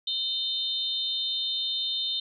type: tone cluster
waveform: sine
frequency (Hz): 3064 / 3646 / 4140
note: G7 / A#7 / C8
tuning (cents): -40 / -39 / -19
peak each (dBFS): -35 / -28 / -34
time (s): 0.07-2.2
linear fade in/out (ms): 5
effects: none